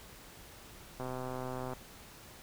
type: click train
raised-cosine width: 1 ms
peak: -26 dBFS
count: 95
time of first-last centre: 1-1.734 s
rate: 128 Hz
effects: pink hiss -53 dBFS RMS until 2.42 s